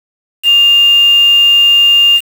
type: tone with quantisation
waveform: sine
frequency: 2808 Hz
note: F7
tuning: 9 cents sharp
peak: -4 dBFS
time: 0.43-2.21 s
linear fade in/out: 50 ms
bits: 4
effects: none